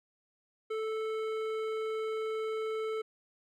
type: tone with hard clipping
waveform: sine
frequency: 438.8 Hz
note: A4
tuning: 5 cents flat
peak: -34 dBFS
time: 0.7-3.02 s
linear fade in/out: 10 ms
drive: 12 dB
effects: none